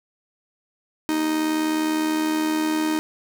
45% pulse tone with amplitude modulation, 311.1 Hz, D#4, in tune, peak -18 dBFS, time 1.09-2.99 s, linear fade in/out 0 ms, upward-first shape sine, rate 79.7 Hz, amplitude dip 50%, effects none

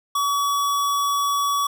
square tone, 1135 Hz, C#6, 41 cents sharp, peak -20 dBFS, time 0.15-1.67 s, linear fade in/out 5 ms, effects none

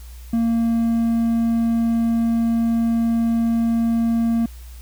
triangle tone, 230.2 Hz, A#3, 22 cents flat, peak -14 dBFS, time 0.33-4.46 s, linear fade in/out 5 ms, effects added 60 Hz sine -35 dBFS peak until 4.81 s + white hiss -49 dBFS RMS until 4.81 s

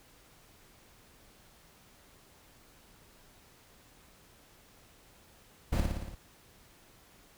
brown noise with echo, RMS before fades -26 dBFS, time 5.72-5.81 s, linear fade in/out 10 ms, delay 57 ms, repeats 6, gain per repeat -3 dB, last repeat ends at 6.152 s, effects pink hiss -60 dBFS RMS until 7.37 s

